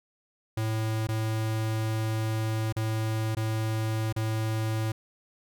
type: tone with dropouts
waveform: square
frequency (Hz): 110.3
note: A2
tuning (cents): +5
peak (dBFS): -27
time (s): 0.57-4.92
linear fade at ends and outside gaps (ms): 5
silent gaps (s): 1.071-1.087 / 2.725-2.764 / 3.35-3.368 / 4.126-4.162
effects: none